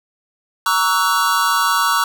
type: chord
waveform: square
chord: F# dominant seventh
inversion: first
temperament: equal with one note detuned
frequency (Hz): 932.3 / 1126.8 / 1318.5 / 1480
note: A#5 / C#6 / E6 / F#6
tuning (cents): 0 / +28 / 0 / 0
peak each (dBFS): -22 / -19 / -20 / -22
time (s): 0.66-2.04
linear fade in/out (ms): 2
effects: none